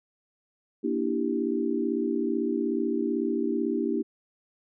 sine chord, E half-diminished seventh, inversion second, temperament equal with one note detuned, 235.9 / 293.7 / 329.6 / 392 Hz, Bb3 / D4 / E4 / G4, +21 / 0 / 0 / 0 cents, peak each -30 dBFS, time 0.83-4.03 s, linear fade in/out 20 ms, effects none

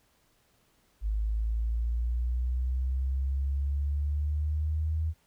sine linear sweep, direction up, 51.91 to 80.1 Hz, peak -26 dBFS, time 1.01-5.14 s, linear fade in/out 50 ms, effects pink hiss -68 dBFS RMS until 5.26 s

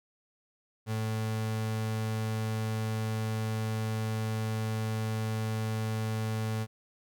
35% pulse tone, 110 Hz, A2, in tune, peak -28 dBFS, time 0.86-6.67 s, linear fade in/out 50 ms, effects none

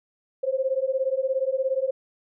sine beating tone pair, 520 / 537 Hz, C5 / C5, -11 / +45 cents, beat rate 17 Hz, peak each -25 dBFS, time 0.43-1.91 s, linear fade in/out 10 ms, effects none

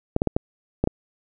clicks, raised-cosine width 2 ms, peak -6 dBFS, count 6, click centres 0.164 / 0.219 / 0.273 / 0.365 / 0.84 / 0.874 s, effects none

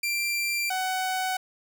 sawtooth tone pair in turn, 2363 / 748.6 Hz, D7 / F#5, +10 / +20 cents, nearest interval octave + minor sixth, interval 1990 cents, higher first, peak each -22 / -22 dBFS, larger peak neither, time 0.03-0.7 / 0.7-1.37 s, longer neither, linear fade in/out 5 ms, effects none

